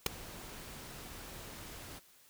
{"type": "noise with ADSR envelope", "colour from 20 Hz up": "pink", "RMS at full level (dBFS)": -25, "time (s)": [0.06, 2], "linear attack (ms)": 4, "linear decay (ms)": 6, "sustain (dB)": -23, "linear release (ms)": 25, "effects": ["white hiss -63 dBFS RMS until 2.29 s"]}